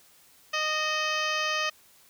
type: harmonic tone with a mistuned harmonic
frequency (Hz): 617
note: D#5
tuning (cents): -15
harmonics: 1 / 2 / 3 / 4 / 5 / 6 / 7 / 8 / 9 / 10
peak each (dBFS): -35 / -31 / -32 / -32 / -34 / -43 / -42 / -39 / -43 / -40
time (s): 0.53-1.7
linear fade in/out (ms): 10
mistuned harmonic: 4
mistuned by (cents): +57
effects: white hiss -58 dBFS RMS until 2.09 s